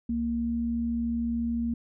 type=tone pair together; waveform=sine; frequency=65.5 / 233.4 Hz; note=C2 / A#3; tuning=+2 / +2 cents; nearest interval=octave + minor seventh; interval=2200 cents; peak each=-36 / -26 dBFS; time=0.09-1.74 s; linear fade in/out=5 ms; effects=none